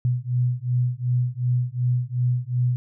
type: beating tone pair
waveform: sine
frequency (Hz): 122.5 / 125.2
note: B2 / B2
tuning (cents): -14 / +24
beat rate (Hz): 2.7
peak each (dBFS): -23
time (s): 0.05-2.76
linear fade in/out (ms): 0
effects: none